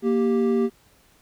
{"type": "tone pair together", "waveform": "triangle", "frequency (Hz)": [233.7, 392], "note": ["A#3", "G4"], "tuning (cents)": [5, 0], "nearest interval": "major sixth", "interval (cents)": 895, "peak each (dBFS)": -19, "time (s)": [0.02, 0.7], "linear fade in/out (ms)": 50, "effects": ["pink hiss -58 dBFS RMS until 1.21 s"]}